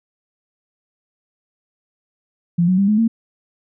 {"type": "tone with pitch steps", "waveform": "sine", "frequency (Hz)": [172.2, 184.56, 197.81, 212, 227.2], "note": ["F3", "F#3", "G3", "G#3", "A#3"], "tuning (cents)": [-24, -4, 16, 36, -44], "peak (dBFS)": -12, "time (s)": [2.58, 3.08], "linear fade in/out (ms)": 10, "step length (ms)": 100, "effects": []}